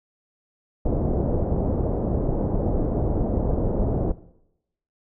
pink low-pass noise, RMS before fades -23 dBFS, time 0.85-4.12 s, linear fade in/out 5 ms, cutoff 630 Hz, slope 24 dB/octave, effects noise-tail reverb RT60 0.8 s tail -17 dB re dry

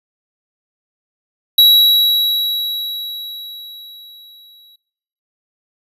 square tone with exponential decay, 3886 Hz, B7, 29 cents flat, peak -5 dBFS, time 1.58-4.76 s, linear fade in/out 5 ms, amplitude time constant 690 ms, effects noise-tail reverb RT60 0.8 s tail -21 dB re dry + resampled to 32000 Hz

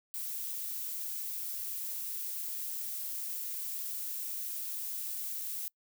violet noise, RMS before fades -38 dBFS, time 0.14-5.68 s, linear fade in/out 0 ms, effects noise-tail reverb RT60 0.1 s tail -26 dB re dry

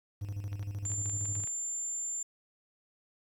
triangle tone with tremolo, 100.8 Hz, G2, 49 cents sharp, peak -31 dBFS, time 0.21-1.45 s, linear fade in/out 10 ms, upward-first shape square, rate 13 Hz, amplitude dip 55%
clicks, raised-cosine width 0.3 ms, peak -34 dBFS, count 10, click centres 0.53 / 0.628 / 0.852 / 0.918 / 1.059 / 1.097 / 1.256 / 1.354 / 1.437 / 1.474 s
sine tone, 7230 Hz, A8, 46 cents sharp, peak -33 dBFS, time 0.85-2.23 s, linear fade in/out 5 ms
effects 10-bit

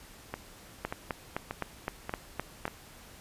two click trains, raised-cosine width 0.5 ms, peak -19 / -16 dBFS, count 5 / 8, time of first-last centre 0.34-2.679 / 0.85-2.654 s, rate 1.71 / 3.88 Hz, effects pink hiss -52 dBFS RMS until 3.2 s + resampled to 32000 Hz

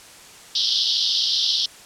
pink band-pass noise, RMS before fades -21 dBFS, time 0.55-1.66 s, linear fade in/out 5 ms, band 3100 to 5500 Hz, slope 96 dB/octave, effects white hiss -44 dBFS RMS until 1.85 s + low-pass 9000 Hz 12 dB/octave

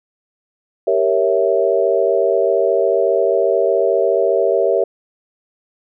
sine chord, G diminished seventh, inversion none, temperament equal, 392 / 466.2 / 554.4 / 659.3 Hz, G4 / Bb4 / Db5 / Fb5, 0 / 0 / 0 / 0 cents, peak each -18 dBFS, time 0.87-4.84 s, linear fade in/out 5 ms, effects none

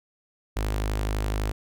sawtooth tone with notch filter, 51.91 Hz, G#1, in tune, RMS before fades -27 dBFS, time 0.56-1.52 s, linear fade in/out 10 ms, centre 170 Hz, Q 1.7, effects none

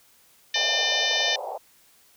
harmonic tone, 600 Hz, D5, 37 cents sharp, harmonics 3 / 4 / 5 / 6 / 7 / 8 / 9 / 10, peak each -28 / -31 / -28 / -26 / -33 / -34 / -33 / -33 dBFS, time 0.54-1.36 s, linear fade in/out 5 ms
white band-pass noise, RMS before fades -33 dBFS, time 0.55-1.58 s, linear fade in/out 10 ms, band 490 to 840 Hz, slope 48 dB/octave
effects white hiss -58 dBFS RMS until 2.16 s

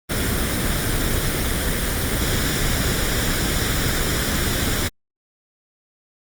pink noise with comb filter, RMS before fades -21 dBFS, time 0.09-4.89 s, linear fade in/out 20 ms, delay 0.56 ms, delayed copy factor +0.5, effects Opus 32 kbps

